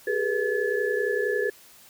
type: tone cluster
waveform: sine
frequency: 392.4 / 423.3 / 487.5 / 1719 Hz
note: G4 / G#4 / B4 / A6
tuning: +2 / +33 / -23 / -41 cents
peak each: -30 / -27 / -28 / -29 dBFS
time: 0.07-1.5 s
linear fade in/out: 5 ms
effects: white hiss -52 dBFS RMS until 1.89 s